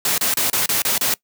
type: noise bursts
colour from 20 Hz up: white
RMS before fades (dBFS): -19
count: 7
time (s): 0.05-1.14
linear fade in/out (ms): 2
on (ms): 130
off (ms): 30
effects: noise-tail reverb RT60 0.1 s tail -22 dB re dry + high-pass 100 Hz 12 dB/octave